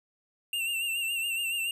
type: tone with vibrato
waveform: square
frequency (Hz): 2747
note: F7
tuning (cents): -29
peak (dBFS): -29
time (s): 0.53-1.71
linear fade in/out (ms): 2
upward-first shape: sine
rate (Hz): 7.1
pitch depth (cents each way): 54
effects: none